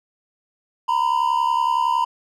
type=tone pair together; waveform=triangle; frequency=932.3 / 1003.1 Hz; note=A#5 / B5; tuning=0 / +27 cents; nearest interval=minor second; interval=127 cents; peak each=-18 dBFS; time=0.88-2.05 s; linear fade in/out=10 ms; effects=none